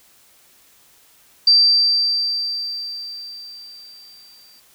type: tone with exponential decay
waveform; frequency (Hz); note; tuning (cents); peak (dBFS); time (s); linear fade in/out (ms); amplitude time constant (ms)
sine; 4684; D8; -5; -8; 1.47-4.6; 5; 680
effects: white hiss -53 dBFS RMS until 4.74 s